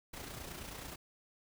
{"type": "noise with amplitude modulation", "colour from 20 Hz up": "pink", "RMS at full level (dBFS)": -44, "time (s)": [0.13, 0.96], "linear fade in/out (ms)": 10, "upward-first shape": "sine", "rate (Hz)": 29.2, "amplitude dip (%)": 50, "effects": []}